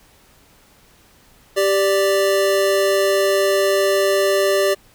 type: tone pair together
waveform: square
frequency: 392 / 587.3 Hz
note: G4 / D5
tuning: 0 / 0 cents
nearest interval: perfect fifth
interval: 700 cents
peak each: -18 / -18 dBFS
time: 1.56-4.75 s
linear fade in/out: 20 ms
effects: pink hiss -52 dBFS RMS until 4.94 s